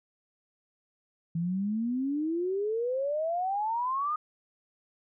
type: exponential sweep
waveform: sine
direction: up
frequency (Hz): 162.8 to 1248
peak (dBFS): -27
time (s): 1.35-4.16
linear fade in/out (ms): 5
effects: none